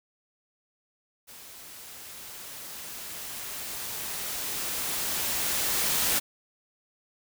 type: noise with level ramp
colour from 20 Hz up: white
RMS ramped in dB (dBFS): -47 to -25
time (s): 1.27-6.2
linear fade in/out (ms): 20
effects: none